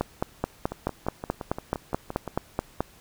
two click trains, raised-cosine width 1 ms, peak -10 / -18 dBFS, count 14 / 10, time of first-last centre 0.01-2.806 / 0.72-2.277 s, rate 4.65 / 5.78 Hz, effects pink hiss -54 dBFS RMS until 3 s

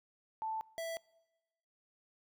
sine / square tone pair in turn, 881 / 660 Hz, A5 / E5, +2 / +2 cents, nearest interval perfect fourth, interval 500 cents, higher first, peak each -35 / -38 dBFS, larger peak first, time 0.42-0.61 / 0.78-0.97 s, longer neither, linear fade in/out 0 ms, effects noise-tail reverb RT60 1.0 s tail -24 dB re dry

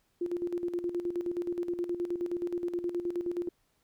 sine tone with tremolo, 349.2 Hz, F4, in tune, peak -28 dBFS, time 0.21-3.49 s, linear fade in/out 5 ms, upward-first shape square, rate 9.5 Hz, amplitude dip 65%, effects pink hiss -73 dBFS RMS until 3.83 s

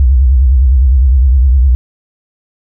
sine tone with vibrato, 64.7 Hz, C2, 19 cents flat, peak -4 dBFS, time 0-1.75 s, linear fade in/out 0 ms, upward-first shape sine, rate 9.8 Hz, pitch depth 150 cents each way, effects none

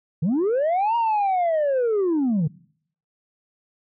sine linear two-way sweep, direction up then down, 140 to 948 to 140 Hz, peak -16 dBFS, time 0.22-2.48 s, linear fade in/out 10 ms, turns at 0.96 s, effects noise-tail reverb RT60 0.6 s tail -22 dB re dry + tanh soft clip ceiling -17 dBFS

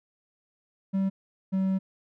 triangle tone pair in turn, 193.2 / 190.65 Hz, G3 / G3, -25 / -48 cents, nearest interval unison, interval 23 cents, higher first, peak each -21 dBFS, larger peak neither, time 0.93-1.1 / 1.52-1.79 s, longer second, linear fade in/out 20 ms, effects none

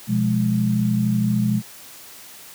sine chord, F diminished, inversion second, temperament equal, 123.47 / 174.61 / 207.7 Hz, Cb3 / F3 / Ab3, 0 / 0 / 0 cents, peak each -21 / -25 / -19 dBFS, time 0.07-1.62 s, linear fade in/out 50 ms, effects white hiss -42 dBFS RMS until 2.54 s + high-pass 80 Hz 12 dB/octave

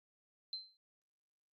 sine tone with exponential decay, 4100 Hz, C8, 36 cents flat, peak -36 dBFS, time 0.53-0.77 s, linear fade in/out 1 ms, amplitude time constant 52 ms, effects Opus 48 kbps

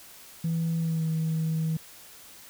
sine tone with pitch glide, 164.81 to 160.3 Hz, E3 to E3, 0 to -48 cents, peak -23 dBFS, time 0.44-1.77 s, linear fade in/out 5 ms, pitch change -48 cents, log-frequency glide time 0.79-1.05 s, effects tanh soft clip ceiling -22 dBFS + white hiss -49 dBFS RMS until 2.49 s

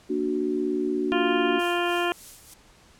sine chord, Bb augmented, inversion none, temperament equal, 233.1 / 293.7 / 370 Hz, Bb3 / D4 / F#4, 0 / 0 / 0 cents, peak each -31 / -27 / -26 dBFS, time 0.09-1.6 s, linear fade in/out 20 ms
harmonic tone, 349.2 Hz, F4, in tune, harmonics 1 / 2 / 3 / 4 / 5 / 7 / 8 / 9, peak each -26 / -29 / -31 / -32 / -33 / -34 / -35 / -36 dBFS, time 1.12-2.12 s, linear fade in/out 0 ms
violet noise with tremolo, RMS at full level -36 dBFS, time 1.59-2.54 s, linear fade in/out 5 ms, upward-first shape sine, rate 3.3 Hz, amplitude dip 60%
effects pink hiss -55 dBFS RMS until 2.99 s + low-pass 9000 Hz 12 dB/octave

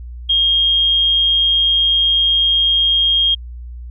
sine tone, 3236 Hz, G#7, 46 cents flat, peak -11 dBFS, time 0.29-3.35 s, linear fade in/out 10 ms, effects added 60 Hz sine -28 dBFS peak until 3.9 s

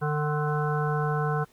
harmonic tone with a mistuned harmonic, 150 Hz, D3, 37 cents sharp, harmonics 1 / 3 / 5 / 7 / 9 / 10, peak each -26 / -31 / -33 / -34 / -36 / -36 dBFS, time 0.01-1.45 s, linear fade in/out 20 ms, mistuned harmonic 9, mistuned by -46 cents, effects pink hiss -61 dBFS RMS until 1.52 s + Opus 32 kbps

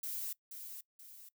violet noise with echo, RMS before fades -40 dBFS, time 0.03-0.33 s, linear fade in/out 5 ms, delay 480 ms, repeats 2, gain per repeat -7 dB, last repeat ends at 1.29 s, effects noise-tail reverb RT60 0.1 s tail -21 dB re dry

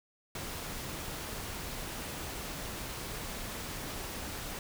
pink noise, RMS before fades -40 dBFS, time 0.35-4.59 s, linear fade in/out 2 ms, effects none

